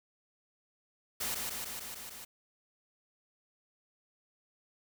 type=noise with echo; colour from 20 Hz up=white; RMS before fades=-35 dBFS; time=1.2-1.35 s; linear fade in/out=10 ms; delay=150 ms; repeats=6; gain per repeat=-2 dB; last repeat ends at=2.25 s; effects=none